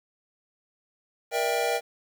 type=chord; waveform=square; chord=E half-diminished seventh; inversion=second; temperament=just; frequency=474.7 / 593.3 / 659.3 / 791.1 Hz; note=Bb4 / D5 / E5 / G5; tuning=+31 / +18 / 0 / +16 cents; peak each=-29 / -33 / -31 / -30 dBFS; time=1.31-1.81 s; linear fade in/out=50 ms; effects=9-bit